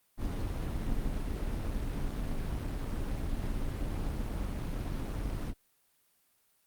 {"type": "noise with amplitude modulation", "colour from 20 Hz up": "brown", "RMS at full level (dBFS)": -31, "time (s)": [0.17, 5.54], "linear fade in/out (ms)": 50, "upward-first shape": "sine", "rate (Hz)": 249, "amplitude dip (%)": 50, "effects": ["white hiss -71 dBFS RMS until 6.66 s", "Opus 32 kbps"]}